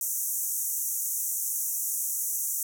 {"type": "band-pass noise", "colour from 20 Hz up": "white", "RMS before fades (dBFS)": -30, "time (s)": [0.01, 2.63], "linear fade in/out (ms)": 2, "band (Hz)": [5900, 16000], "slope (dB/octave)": 96, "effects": []}